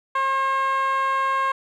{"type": "tone with band-pass filter", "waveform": "10% pulse", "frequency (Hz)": 537, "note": "C5", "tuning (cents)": 45, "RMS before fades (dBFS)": -22, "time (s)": [0.15, 1.52], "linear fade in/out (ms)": 5, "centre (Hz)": 1100, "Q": 3, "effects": []}